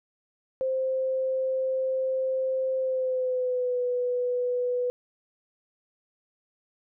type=tone with pitch glide; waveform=sine; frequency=523.3 to 493.9 Hz; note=C5 to B4; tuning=0 to 0 cents; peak=-24 dBFS; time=0.61-4.9 s; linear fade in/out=0 ms; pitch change=-100 cents; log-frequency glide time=2.78-3.81 s; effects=none